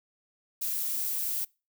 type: noise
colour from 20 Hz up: violet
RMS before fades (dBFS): -31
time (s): 0.61-1.45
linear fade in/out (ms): 10
effects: noise-tail reverb RT60 0.3 s tail -25 dB re dry